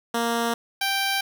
10% pulse tone pair in turn, 233.1 / 784.1 Hz, A#3 / G5, 0 / 0 cents, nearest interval octave + major sixth, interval 2100 cents, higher second, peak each -14 dBFS, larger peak neither, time 0.14-0.54 / 0.81-1.21 s, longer neither, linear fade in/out 5 ms, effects none

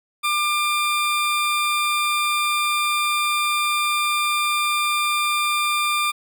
20% pulse tone, 1195 Hz, D6, 30 cents sharp, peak -14 dBFS, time 0.23-6.12 s, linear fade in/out 20 ms, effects none

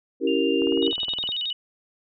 sine chord, C# diminished seventh, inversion none, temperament equal with one note detuned, 277.2 / 329.6 / 388.2 / 466.2 Hz, C#4 / E4 / G4 / Bb4, 0 / 0 / -17 / 0 cents, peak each -25 dBFS, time 0.2-0.93 s, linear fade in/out 50 ms
sine tone with pitch glide, 2794 to 2948 Hz, F7 to F#7, 0 to -7 cents, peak -29 dBFS, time 0.27-1.18 s, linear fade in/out 5 ms, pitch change +93 cents, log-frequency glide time 0.64-0.9 s
click train, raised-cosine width 1 ms, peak -25 dBFS, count 14, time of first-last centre 0.62-1.29 s, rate 19.4 Hz
sine tone with vibrato, 3322 Hz, G#7, in tune, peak -25 dBFS, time 0.82-1.53 s, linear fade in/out 5 ms, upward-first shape square, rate 11 Hz, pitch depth 200 cents each way
effects none

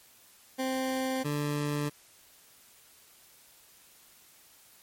20% pulse tone pair in turn, 261.6 / 146.82 Hz, C4 / D3, 0 / 0 cents, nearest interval minor seventh, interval 1000 cents, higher first, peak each -24 dBFS, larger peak neither, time 0.58-1.24 / 1.24-1.9 s, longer neither, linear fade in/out 20 ms, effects white hiss -58 dBFS RMS until 4.82 s + MP3 64 kbps

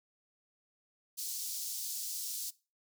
pink high-pass noise, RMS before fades -39 dBFS, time 1.17-2.51 s, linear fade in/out 20 ms, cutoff 4800 Hz, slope 24 dB/octave, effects noise-tail reverb RT60 0.3 s tail -20 dB re dry

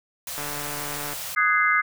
white band-stop noise, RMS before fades -33 dBFS, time 0.27-1.35 s, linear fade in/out 2 ms, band 180 to 480 Hz, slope 96 dB/octave
click train, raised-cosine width 0.5 ms, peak -19 dBFS, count 111, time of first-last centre 0.38-1.133 s, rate 146 Hz
sine chord, Ab dominant seventh, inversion second, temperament just, 1245.9 / 1495.1 / 1661.2 / 2077 Hz, Eb6 / Gb6 / Ab6 / C7, +2 / +18 / 0 / -13 cents, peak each -22 / -25 / -24 / -22 dBFS, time 1.36-1.82 s, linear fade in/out 20 ms
effects none

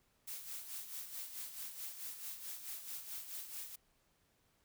blue noise with tremolo, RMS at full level -44 dBFS, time 0.27-3.76 s, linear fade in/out 10 ms, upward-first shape sine, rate 4.6 Hz, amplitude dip 60%, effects pink hiss -75 dBFS RMS until 4.64 s

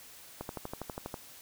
click train, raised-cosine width 1 ms, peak -23 dBFS, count 10, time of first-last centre 0.41-1.142 s, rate 12.3 Hz, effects white hiss -52 dBFS RMS until 1.41 s

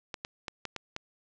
clicks, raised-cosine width 0.2 ms, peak -18 dBFS, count 6, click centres 0.142 / 0.249 / 0.482 / 0.653 / 0.763 / 0.964 s, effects low-pass 7000 Hz 12 dB/octave + 10-bit

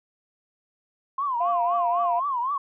sine tone with vibrato, 1045 Hz, C6, 2 cents flat, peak -23 dBFS, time 1.18-2.58 s, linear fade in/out 5 ms, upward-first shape triangle, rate 3.9 Hz, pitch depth 210 cents each way
sine tone, 698.5 Hz, F5, in tune, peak -22 dBFS, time 1.4-2.2 s, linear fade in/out 10 ms
effects tanh soft clip ceiling -12 dBFS

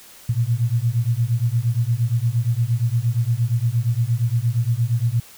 sine beating tone pair, 113.5 / 122.1 Hz, A#2 / B2, -46 / -19 cents, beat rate 8.6 Hz, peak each -20 / -20 dBFS, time 0.29-5.2 s, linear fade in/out 5 ms, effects white hiss -45 dBFS RMS until 5.37 s

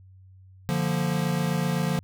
square chord, Bb major, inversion first, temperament equal, 146.83 / 174.61 / 233.1 Hz, D3 / F3 / Bb3, 0 / 0 / 0 cents, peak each -28 / -27 / -33 dBFS, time 0.69-1.99 s, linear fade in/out 0 ms, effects added 94 Hz sine -48 dBFS peak until 2.03 s

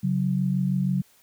sine tone pair together, 138.59 / 184.89 Hz, C#3 / F#3, 0 / -1 cents, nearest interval perfect fourth, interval 499 cents, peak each -25 / -23 dBFS, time 0.03-1.02 s, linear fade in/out 10 ms, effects white hiss -59 dBFS RMS until 1.22 s

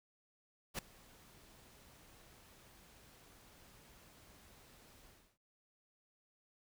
pink noise with ADSR envelope, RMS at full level -38 dBFS, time 0.74-5.38 s, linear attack 47 ms, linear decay 4 ms, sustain -24 dB, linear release 320 ms, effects none

